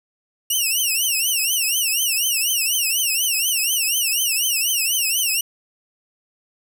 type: tone with vibrato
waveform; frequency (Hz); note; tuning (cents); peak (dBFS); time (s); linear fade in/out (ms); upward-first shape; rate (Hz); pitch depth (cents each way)
10% pulse; 2807; F7; +8; -10; 0.5-5.41; 5; triangle; 4.1; 200
effects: none